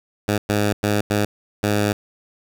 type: tone bursts at uneven times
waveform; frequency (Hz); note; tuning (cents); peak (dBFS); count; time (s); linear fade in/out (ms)
10% pulse; 103.83; G#2; 0; -9; 5; 0.28-0.38 / 0.49-0.73 / 0.83-1.01 / 1.1-1.25 / 1.63-1.93; 5
effects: none